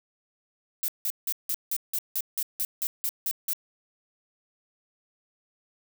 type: noise bursts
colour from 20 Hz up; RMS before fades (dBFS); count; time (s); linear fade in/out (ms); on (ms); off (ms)
violet; -28; 13; 0.83-3.533; 0; 51; 170
effects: none